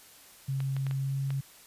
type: tone with pitch glide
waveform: sine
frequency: 135.2 to 136.69 Hz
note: C#3 to C#3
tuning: -43 to -24 cents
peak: -28 dBFS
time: 0.48-1.41 s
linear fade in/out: 10 ms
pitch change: +19 cents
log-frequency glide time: 0.95-1.15 s
type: clicks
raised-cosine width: 0.3 ms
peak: -26 dBFS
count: 5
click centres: 0.604 / 0.766 / 0.867 / 0.911 / 1.305 s
effects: white hiss -54 dBFS RMS until 1.66 s + resampled to 32000 Hz